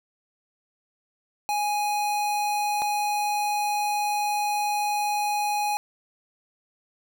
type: tone pair in turn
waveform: square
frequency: 830.6 / 830.6 Hz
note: G#5 / G#5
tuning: 0 / 0 cents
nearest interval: unison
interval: 0 cents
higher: neither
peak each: -24 dBFS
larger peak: neither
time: 1.49-2.82 / 2.82-5.77 s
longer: second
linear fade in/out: 0 ms
effects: none